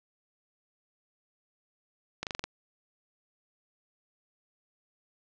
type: slowing click train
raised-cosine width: 0.2 ms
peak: -16 dBFS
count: 6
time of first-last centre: 2.23-2.44 s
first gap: 38 ms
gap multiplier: 1.05
effects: low-pass 7000 Hz 12 dB/octave